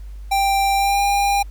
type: tone with pitch glide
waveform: square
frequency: 788 to 802.7 Hz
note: G5 to G5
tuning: +9 to +41 cents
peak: -16 dBFS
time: 0.31-1.43 s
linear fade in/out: 10 ms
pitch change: +32 cents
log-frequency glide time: 0.74-1.01 s
effects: added 50 Hz sine -31 dBFS peak until 1.5 s + pink hiss -56 dBFS RMS until 1.5 s